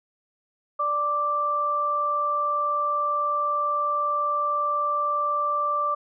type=tone pair together; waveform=sine; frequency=587.3 / 1174.6 Hz; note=D5 / D6; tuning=0 / 0 cents; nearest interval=octave; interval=1200 cents; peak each=-31 / -22 dBFS; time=0.79-5.95 s; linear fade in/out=10 ms; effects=none